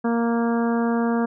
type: harmonic tone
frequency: 233.1 Hz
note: A#3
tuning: in tune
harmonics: 1 / 2 / 3 / 4 / 5 / 6 / 7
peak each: -20 / -26 / -30 / -32 / -34 / -36 / -37 dBFS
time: 0.04-1.26 s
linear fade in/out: 10 ms
effects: none